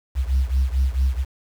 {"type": "beating tone pair", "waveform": "sine", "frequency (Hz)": [64.1, 68.6], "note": ["C2", "C#2"], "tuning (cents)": [-35, -17], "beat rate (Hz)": 4.5, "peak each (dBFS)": [-18, -20], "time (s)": [0.15, 1.25], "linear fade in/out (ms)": 50, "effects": ["tanh soft clip ceiling -13 dBFS", "7-bit"]}